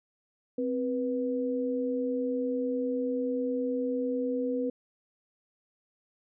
sine tone pair together, 260.5 / 489.8 Hz, C4 / B4, -7 / -14 cents, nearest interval major seventh, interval 1093 cents, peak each -30 / -30 dBFS, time 0.58-4.7 s, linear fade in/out 5 ms, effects none

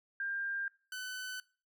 sine / sawtooth tone pair in turn, 1597 / 1507.4 Hz, G6 / F#6, +32 / +32 cents, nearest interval minor second, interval 100 cents, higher first, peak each -34 / -36 dBFS, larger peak first, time 0.2-0.68 / 0.92-1.4 s, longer neither, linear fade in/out 2 ms, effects noise-tail reverb RT60 0.4 s tail -22 dB re dry

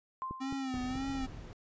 sine tone with exponential decay, 1046.5 Hz, C6, in tune, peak -33 dBFS, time 0.22-0.82 s, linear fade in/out 0 ms, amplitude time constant 130 ms
click train, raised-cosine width 3 ms, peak -28 dBFS, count 4, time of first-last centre 0.31-0.957 s, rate 4.64 Hz
square tone with vibrato, 261.8 Hz, C4, 1 cent sharp, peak -35 dBFS, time 0.4-1.27 s, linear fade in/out 20 ms, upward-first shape sine, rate 1.8 Hz, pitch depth 72 cents each way
brown noise, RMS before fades -44 dBFS, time 0.74-1.53 s, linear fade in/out 0 ms
effects resampled to 16000 Hz

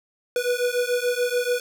square beating tone pair, 486.4 / 493.3 Hz, B4 / B4, -26 / -2 cents, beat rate 6.9 Hz, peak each -25 dBFS, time 0.36-1.6 s, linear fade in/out 2 ms, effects none

